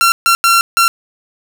sawtooth tone bursts at uneven times, 1365 Hz, F6, 40 cents flat, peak -4 dBFS, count 4, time 0.01-0.12 / 0.26-0.35 / 0.44-0.61 / 0.77-0.88 s, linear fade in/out 0 ms, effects none

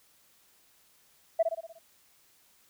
sine tone with echo, 659.3 Hz, E5, in tune, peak -19 dBFS, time 1.39-1.43 s, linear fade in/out 10 ms, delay 60 ms, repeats 6, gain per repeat -5 dB, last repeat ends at 1.79 s, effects tanh soft clip ceiling -16 dBFS + white hiss -64 dBFS RMS until 2.69 s

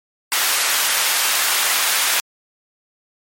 pink high-pass noise, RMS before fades -18 dBFS, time 0.32-2.2 s, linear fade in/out 0 ms, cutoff 1200 Hz, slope 12 dB/octave, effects MP3 64 kbps

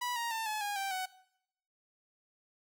sawtooth tone with pitch steps, 980 / 936.8 / 895.6 / 856.1 / 818.4 / 782.3 / 747.9 Hz, B5 / A#5 / A5 / A5 / G#5 / G5 / F#5, -14 / +8 / +30 / -48 / -26 / -4 / +18 cents, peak -30 dBFS, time 0.01-1.06 s, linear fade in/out 10 ms, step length 150 ms, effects noise-tail reverb RT60 0.7 s tail -18 dB re dry

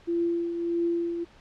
sine tone with tremolo, 340.8 Hz, F4, 42 cents flat, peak -22 dBFS, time 0.07-1.25 s, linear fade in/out 20 ms, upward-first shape triangle, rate 1.6 Hz, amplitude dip 55%, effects pink hiss -55 dBFS RMS until 1.4 s + low-pass 4000 Hz 12 dB/octave

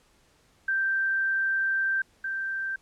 sine tone pair in turn, 1568 / 1568 Hz, G6 / G6, 0 / 0 cents, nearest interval unison, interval 0 cents, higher neither, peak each -23 / -28 dBFS, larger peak first, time 0.68-2.02 / 2.24-2.76 s, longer first, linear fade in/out 5 ms, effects pink hiss -63 dBFS RMS until 2.81 s + low-pass 10000 Hz 12 dB/octave

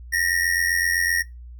square ring-modulated tone, 1864.7 Hz, A#6, in tune, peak -17 dBFS, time 0.12-1.23 s, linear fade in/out 20 ms, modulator 43.9 Hz, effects noise-tail reverb RT60 0.2 s tail -21 dB re dry + added 60 Hz sine -37 dBFS peak until 1.59 s

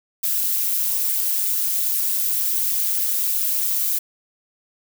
violet noise with amplitude modulation, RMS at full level -18 dBFS, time 0.23-3.99 s, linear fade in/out 10 ms, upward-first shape sine, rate 196 Hz, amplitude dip 75%, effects none

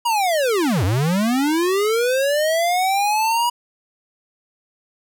square linear two-way sweep, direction down then up, 970 to 86 to 970 Hz, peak -17 dBFS, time 0.05-3.5 s, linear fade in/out 10 ms, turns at 0.84 s, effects none

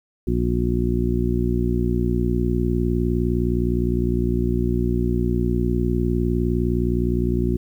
harmonic tone, 59.7 Hz, A#1, 42 cents sharp, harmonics 1 / 2 / 3 / 4 / 5 / 6, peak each -23 / -25 / -26 / -25 / -32 / -25 dBFS, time 0.27-7.57 s, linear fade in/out 5 ms, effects 9-bit

